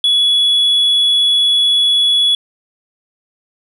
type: tone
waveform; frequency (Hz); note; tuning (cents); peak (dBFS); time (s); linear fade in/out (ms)
sine; 3389; G#7; +34; -7; 0.04-2.35; 2
effects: tanh soft clip ceiling -8 dBFS